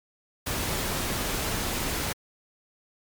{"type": "noise", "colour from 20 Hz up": "pink", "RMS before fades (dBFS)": -29, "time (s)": [0.46, 2.13], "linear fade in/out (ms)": 10, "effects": ["MP3 96 kbps"]}